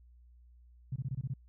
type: tone bursts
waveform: sine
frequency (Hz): 130.81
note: C3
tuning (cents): 0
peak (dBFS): -32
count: 7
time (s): 0.92-1.338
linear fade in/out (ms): 5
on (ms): 40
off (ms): 23
effects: added 60 Hz sine -56 dBFS peak until 1.48 s